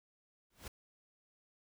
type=noise with exponential growth; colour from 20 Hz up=pink; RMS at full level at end=-43 dBFS; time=0.5-0.68 s; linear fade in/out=5 ms; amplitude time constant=39 ms; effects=none